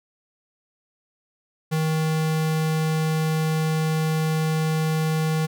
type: tone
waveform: square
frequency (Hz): 157.8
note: D#3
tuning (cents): +25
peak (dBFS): -21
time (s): 1.71-5.47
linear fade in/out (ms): 20
effects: none